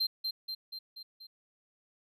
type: tone with echo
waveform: triangle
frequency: 4152 Hz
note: C8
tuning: 14 cents flat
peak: -26 dBFS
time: 0-0.07 s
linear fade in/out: 10 ms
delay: 240 ms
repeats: 5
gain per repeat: -4 dB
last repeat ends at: 1.27 s
effects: none